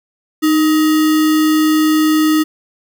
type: tone with sample-and-hold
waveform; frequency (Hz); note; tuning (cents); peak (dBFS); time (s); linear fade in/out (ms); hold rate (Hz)
sine; 310; D#4; -6; -9; 0.42-2.44; 20; 1575
effects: none